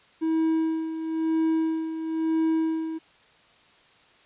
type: tone with tremolo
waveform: triangle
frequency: 321.5 Hz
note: E4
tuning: 43 cents flat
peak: -18 dBFS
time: 0.21-2.99 s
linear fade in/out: 20 ms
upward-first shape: sine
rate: 1 Hz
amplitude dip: 65%
effects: white hiss -57 dBFS RMS until 4.25 s + resampled to 8000 Hz